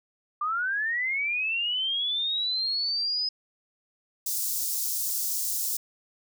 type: linear sweep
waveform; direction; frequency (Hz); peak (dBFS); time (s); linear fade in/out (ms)
sine; up; 1174.7 to 5070; -25; 0.41-3.29; 5
type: high-pass noise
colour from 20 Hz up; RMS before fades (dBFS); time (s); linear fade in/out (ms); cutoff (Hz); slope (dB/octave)
white; -29; 4.26-5.77; 5; 5200; 24
effects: none